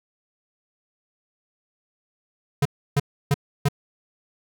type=tone bursts; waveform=square; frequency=142.1 Hz; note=C#3; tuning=43 cents sharp; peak=-17 dBFS; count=4; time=2.62-3.686 s; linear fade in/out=5 ms; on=34 ms; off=310 ms; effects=none